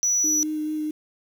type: tone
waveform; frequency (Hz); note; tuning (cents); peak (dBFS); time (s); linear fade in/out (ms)
sine; 5900; F#8; -6; -17; 0.03-0.43; 0
type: tone with vibrato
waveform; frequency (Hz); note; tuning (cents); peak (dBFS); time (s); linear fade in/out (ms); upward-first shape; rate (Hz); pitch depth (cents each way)
sine; 306.9; D#4; -24; -24; 0.24-0.91; 5; sine; 4.6; 11
effects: tanh soft clip ceiling -16 dBFS + 8-bit